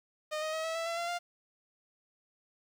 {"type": "tone with pitch steps", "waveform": "sawtooth", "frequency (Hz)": [614, 625.5, 637.1, 649, 661.1, 673.5, 686, 698.8], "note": ["D#5", "D#5", "D#5", "E5", "E5", "E5", "F5", "F5"], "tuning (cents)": [-23, 9, 41, -27, 5, 37, -31, 1], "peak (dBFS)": -29, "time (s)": [0.31, 1.19], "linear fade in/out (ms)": 20, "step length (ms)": 110, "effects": ["low-pass 8000 Hz 12 dB/octave", "10-bit"]}